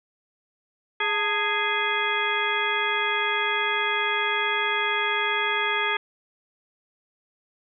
harmonic tone with a mistuned harmonic, 415.3 Hz, G#4, in tune, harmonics 1 / 2 / 3 / 4 / 5 / 6 / 8, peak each -32 / -30 / -30 / -28 / -28 / -31 / -31 dBFS, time 1-5.97 s, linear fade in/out 5 ms, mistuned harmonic 2, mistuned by +120 cents, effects none

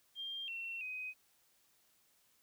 sine tone with pitch steps, 3195 / 2713 / 2512 Hz, G7 / E7 / D#7, +32 / +49 / +16 cents, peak -40 dBFS, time 0.15-1.14 s, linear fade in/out 50 ms, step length 330 ms, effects white hiss -72 dBFS RMS until 2.42 s

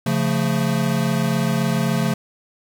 square chord, Db augmented, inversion none, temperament equal with one note detuned, 138.59 / 174.61 / 222 Hz, Db3 / F3 / A3, 0 / 0 / +16 cents, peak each -23 dBFS, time 0.06-2.14 s, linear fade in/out 5 ms, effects 9-bit

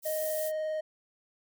pink high-pass noise, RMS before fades -38 dBFS, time 0.02-0.52 s, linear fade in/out 50 ms, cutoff 12000 Hz, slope 12 dB/octave
triangle tone with vibrato, 622.3 Hz, D#5, in tune, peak -28 dBFS, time 0.05-0.81 s, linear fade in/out 10 ms, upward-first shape square, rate 20 Hz, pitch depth 10 cents each way
effects none

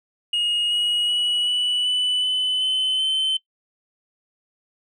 sine tone with pitch steps, 2871 / 2899 / 2928 / 2957 / 2986 / 3015 / 3045 / 3075 Hz, F7 / F#7 / F#7 / F#7 / F#7 / F#7 / F#7 / G7, +47 / -36 / -19 / -2 / +15 / +32 / +49 / -34 cents, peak -16 dBFS, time 0.33-3.37 s, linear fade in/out 5 ms, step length 380 ms, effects noise-tail reverb RT60 0.1 s tail -21 dB re dry + tanh soft clip ceiling -18 dBFS

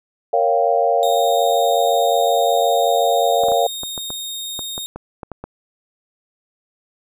sine chord, G half-diminished seventh, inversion first, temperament equal, 466.2 / 554.4 / 698.5 / 784 Hz, Bb4 / Db5 / F5 / G5, 0 / 0 / 0 / 0 cents, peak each -20 / -19 / -17 / -22 dBFS, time 0.33-3.67 s, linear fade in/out 5 ms
sawtooth tone, 3703 Hz, A#7, 12 cents flat, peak -23 dBFS, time 1.03-4.86 s, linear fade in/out 0 ms
clicks, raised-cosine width 1 ms, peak -16 dBFS, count 12, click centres 3.436 / 3.485 / 3.519 / 3.834 / 3.978 / 4.104 / 4.592 / 4.779 / 4.96 / 5.232 / 5.317 / 5.44 s
effects none

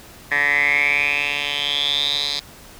10% pulse tone with band-pass filter sweep, 144.2 Hz, D3, 31 cents flat, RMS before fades -20 dBFS, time 0.31-2.4 s, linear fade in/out 10 ms, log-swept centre 1800 to 4300 Hz, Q 9.4, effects pink hiss -43 dBFS RMS until 2.79 s

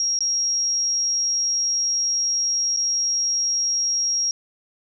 sine tone with dropouts, 5610 Hz, F8, 7 cents sharp, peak -19 dBFS, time 0-4.31 s, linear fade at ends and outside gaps 1 ms, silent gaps 0.19-0.206 / 2.764-2.771 s, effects none

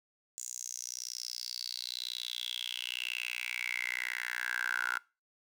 10% pulse tone with high-pass filter sweep, 61 Hz, B1, 21 cents flat, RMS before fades -38 dBFS, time 0.38-4.98 s, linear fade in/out 0 ms, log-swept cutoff 7100 to 1400 Hz, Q 8.5, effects noise-tail reverb RT60 0.3 s tail -23 dB re dry

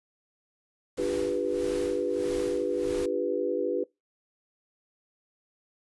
pink noise with tremolo, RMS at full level -40 dBFS, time 0.97-3.06 s, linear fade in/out 5 ms, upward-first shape sine, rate 1.6 Hz, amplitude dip 85%
sine chord, G dominant seventh, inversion second, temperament equal with one note detuned, 293.7 / 349.2 / 400.5 / 493.9 Hz, D4 / F4 / G4 / B4, 0 / 0 / +37 / 0 cents, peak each -34 / -32 / -31 / -29 dBFS, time 0.98-3.84 s, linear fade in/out 5 ms
effects noise-tail reverb RT60 0.2 s tail -23 dB re dry + resampled to 24000 Hz

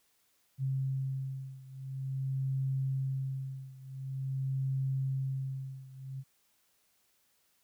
sine beating tone pair, 133.6 / 134.07 Hz, C3 / C3, +36 / +43 cents, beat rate 0.47 Hz, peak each -34 / -36 dBFS, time 0.58-6.24 s, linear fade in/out 50 ms, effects white hiss -72 dBFS RMS until 7.63 s

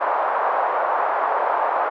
white band-pass noise, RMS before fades -21 dBFS, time 0-1.9 s, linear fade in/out 20 ms, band 580 to 1100 Hz, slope 24 dB/octave, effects none

